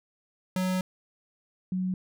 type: tone pair in turn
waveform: square / sine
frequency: 185 / 185 Hz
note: F#3 / F#3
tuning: 0 / 0 cents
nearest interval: unison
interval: 0 cents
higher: neither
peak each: -26 dBFS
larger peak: neither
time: 0.56-0.81 / 1.72-1.94 s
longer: first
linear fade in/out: 2 ms
effects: none